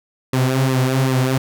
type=tone with flanger; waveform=sawtooth; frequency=130.81 Hz; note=C3; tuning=in tune; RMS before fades=-17 dBFS; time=0.33-1.38 s; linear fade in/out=5 ms; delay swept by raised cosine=1.3 to 6.7 ms; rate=2.6 Hz; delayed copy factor=-0.7; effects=none

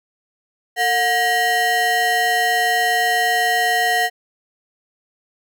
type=ring-modulated tone; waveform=square; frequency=587.3 Hz; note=D5; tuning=in tune; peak=-13 dBFS; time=0.76-4.1 s; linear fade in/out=50 ms; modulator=1310 Hz; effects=none

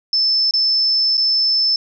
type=tone with dropouts; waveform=sine; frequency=5270 Hz; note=E8; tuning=1 cent flat; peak=-13 dBFS; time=0.13-1.76 s; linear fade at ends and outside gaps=2 ms; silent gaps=0.51-0.537 / 1.171-1.177 s; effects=none

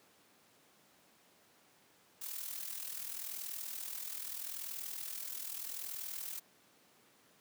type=noise with amplitude modulation; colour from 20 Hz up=blue; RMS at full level=-40 dBFS; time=2.21-6.4 s; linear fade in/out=10 ms; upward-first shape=sine; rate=40.8 Hz; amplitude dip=65%; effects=pink hiss -66 dBFS RMS until 7.4 s + high-pass 200 Hz 12 dB/octave

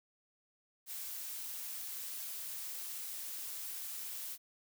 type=noise; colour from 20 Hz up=blue; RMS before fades=-43 dBFS; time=0.86-4.38 s; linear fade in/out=50 ms; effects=none

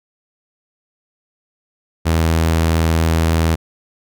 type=tone; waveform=sawtooth; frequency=81.5 Hz; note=E2; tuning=19 cents flat; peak=-9 dBFS; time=2.05-3.56 s; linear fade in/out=20 ms; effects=none

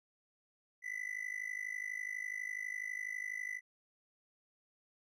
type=tone with amplitude modulation; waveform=triangle; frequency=1997 Hz; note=B6; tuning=19 cents sharp; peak=-33 dBFS; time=0.82-3.61 s; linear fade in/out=50 ms; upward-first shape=sine; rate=52.1 Hz; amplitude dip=90%; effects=none

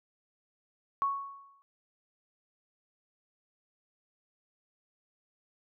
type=tone with exponential decay; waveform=sine; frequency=1108.7 Hz; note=C#6; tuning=in tune; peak=-24 dBFS; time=1.02-1.62 s; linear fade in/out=0 ms; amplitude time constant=130 ms; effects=none

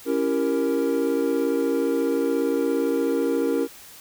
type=chord; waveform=triangle; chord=C# diminished seventh; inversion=none; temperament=equal with one note detuned; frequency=277.2 / 334.2 / 392 / 466.2 Hz; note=C#4 / E4 / G4 / Bb4; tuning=0 / +24 / 0 / 0 cents; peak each=-23 / -25 / -27 / -22 dBFS; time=0.05-3.68 s; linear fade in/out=50 ms; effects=white hiss -45 dBFS RMS until 4 s

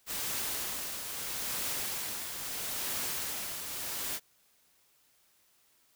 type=noise with tremolo; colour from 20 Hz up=white; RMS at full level=-34 dBFS; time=0.06-4.2 s; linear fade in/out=50 ms; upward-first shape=triangle; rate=0.77 Hz; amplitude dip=50%; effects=white hiss -68 dBFS RMS until 5.95 s

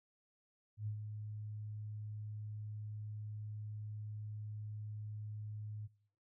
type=tone with ADSR envelope; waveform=sine; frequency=106.1 Hz; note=G#2; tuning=38 cents sharp; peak=-36 dBFS; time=0.77-5.88 s; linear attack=98 ms; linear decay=94 ms; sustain=-6 dB; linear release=26 ms; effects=noise-tail reverb RT60 0.7 s tail -23 dB re dry

